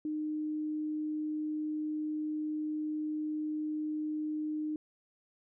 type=tone; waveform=sine; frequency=305.9 Hz; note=D#4; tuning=29 cents flat; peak=-32 dBFS; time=0.05-4.76 s; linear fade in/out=2 ms; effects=none